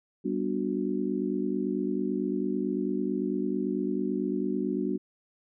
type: chord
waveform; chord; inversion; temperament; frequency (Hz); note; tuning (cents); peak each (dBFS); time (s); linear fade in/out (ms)
sine; G major seventh; none; just; 196 / 245 / 294 / 367.5; G3 / B3 / D4 / F#4; 0 / -14 / +2 / -12; -32; 0.24-4.98; 20
effects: none